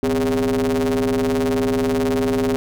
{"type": "ring-modulated tone", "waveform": "45% pulse", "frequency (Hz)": 75.6, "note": "D#2", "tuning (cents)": -49, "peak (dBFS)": -14, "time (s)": [0.03, 2.56], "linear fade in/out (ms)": 0, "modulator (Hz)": 331, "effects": []}